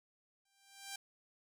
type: tone with exponential growth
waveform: 5% pulse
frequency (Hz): 789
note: G5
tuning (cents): +11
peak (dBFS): -29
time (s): 0.45-0.96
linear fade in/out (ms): 5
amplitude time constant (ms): 110
effects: none